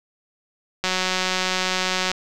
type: click train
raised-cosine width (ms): 0.2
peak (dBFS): -5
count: 237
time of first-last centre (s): 0.84-2.116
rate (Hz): 185
effects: none